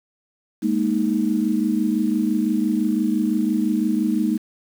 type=chord; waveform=sine; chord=Ab suspended second; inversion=none; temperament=just; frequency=207.7 / 233.6 / 311.5 Hz; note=Ab3 / Bb3 / Eb4; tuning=0 / +4 / +2 cents; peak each=-22 dBFS; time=0.62-4.38 s; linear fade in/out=20 ms; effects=7-bit